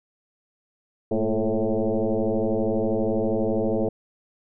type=tone with frequency modulation; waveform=sine; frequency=103.83 Hz; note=G#2; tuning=in tune; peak=-20 dBFS; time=1.11-3.89 s; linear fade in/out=5 ms; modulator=110 Hz; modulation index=4.9; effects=none